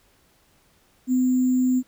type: tone with sample-and-hold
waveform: sine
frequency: 254.3 Hz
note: C4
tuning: 49 cents flat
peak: -17 dBFS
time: 1.07-1.83 s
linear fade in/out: 50 ms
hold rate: 7350 Hz
effects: pink hiss -61 dBFS RMS until 1.87 s